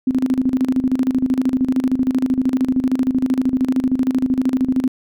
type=tone with tremolo; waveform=sine; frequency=258.7 Hz; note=C4; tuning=19 cents flat; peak=-12 dBFS; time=0.07-4.88 s; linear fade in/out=5 ms; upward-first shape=square; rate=13 Hz; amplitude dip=75%; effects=none